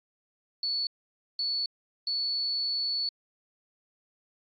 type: tone bursts at uneven times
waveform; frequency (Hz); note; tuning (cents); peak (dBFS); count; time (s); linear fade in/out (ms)
sine; 4435; C#8; 0; -27; 3; 0.63-0.87 / 1.39-1.66 / 2.07-3.09; 2
effects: AAC 64 kbps